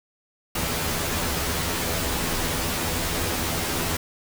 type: noise with comb filter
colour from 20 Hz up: pink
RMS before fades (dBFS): -26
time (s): 0.55-3.97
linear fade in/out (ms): 5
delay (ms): 12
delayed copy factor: +0.9
effects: none